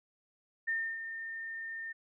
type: tone with ADSR envelope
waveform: sine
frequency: 1814 Hz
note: A#6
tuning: 48 cents flat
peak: -29 dBFS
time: 0.67-1.93 s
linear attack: 16 ms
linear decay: 290 ms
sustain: -9 dB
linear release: 16 ms
effects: none